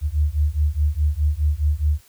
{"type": "beating tone pair", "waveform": "sine", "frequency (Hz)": [72.4, 77.2], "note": ["D2", "D#2"], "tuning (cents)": [-24, -13], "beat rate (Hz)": 4.8, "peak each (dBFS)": -20, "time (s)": [0.01, 2.01], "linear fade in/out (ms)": 50, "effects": ["white hiss -54 dBFS RMS until 2.08 s"]}